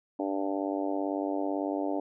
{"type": "harmonic tone", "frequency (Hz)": 98, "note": "G2", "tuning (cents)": 0, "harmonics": [3, 4, 5, 6, 7, 8, 9], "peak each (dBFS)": [-31, -37, -39, -36, -37, -41, -42], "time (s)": [0.19, 2], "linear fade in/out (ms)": 5, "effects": []}